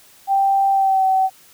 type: tone with pitch glide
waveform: sine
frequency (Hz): 784 to 761.7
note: G5 to G5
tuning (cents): 0 to -50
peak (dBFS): -13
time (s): 0.27-1.3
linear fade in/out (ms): 50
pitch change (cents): -50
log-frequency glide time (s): 0.71-1.05
effects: white hiss -49 dBFS RMS until 1.53 s